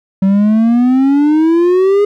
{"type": "exponential sweep", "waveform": "triangle", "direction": "up", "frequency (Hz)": [190, 415.4], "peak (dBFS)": -5, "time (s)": [0.22, 2.05], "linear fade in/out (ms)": 5, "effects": []}